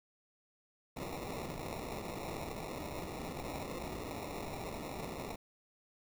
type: noise with sample-and-hold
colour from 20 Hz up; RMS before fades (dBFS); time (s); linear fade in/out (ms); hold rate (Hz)
blue; -42; 0.96-5.36; 10; 1575
effects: none